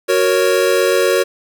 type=chord; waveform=square; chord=F# major; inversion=none; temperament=equal; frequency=370 / 466.2 / 554.4 Hz; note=F#4 / A#4 / C#5; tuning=0 / 0 / 0 cents; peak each=-17 dBFS; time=0.08-1.24 s; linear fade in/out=20 ms; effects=none